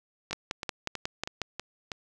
two click trains, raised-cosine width 0.2 ms, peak -13 / -17 dBFS, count 7 / 6, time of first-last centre 0.33-1.417 / 0.31-1.918 s, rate 5.52 / 3.11 Hz, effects none

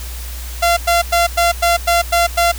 sawtooth tone bursts, 687 Hz, F5, 29 cents flat, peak -7 dBFS, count 8, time 0.62-2.52 s, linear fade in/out 10 ms, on 150 ms, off 100 ms, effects added 60 Hz sine -25 dBFS peak until 2.58 s + white hiss -33 dBFS RMS until 2.58 s

